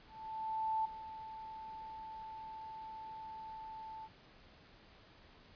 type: tone with ADSR envelope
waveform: sine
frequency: 880 Hz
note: A5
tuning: in tune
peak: -31 dBFS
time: 0.07-4.09 s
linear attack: 780 ms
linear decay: 7 ms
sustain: -14 dB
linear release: 49 ms
effects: pink hiss -61 dBFS RMS until 5.55 s + resampled to 11025 Hz